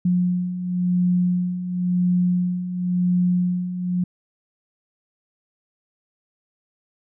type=beating tone pair; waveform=sine; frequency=178.4 / 179.35 Hz; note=F3 / F3; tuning=+37 / +46 cents; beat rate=0.95 Hz; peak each=-25 / -19 dBFS; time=0.05-4.04 s; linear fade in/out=5 ms; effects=none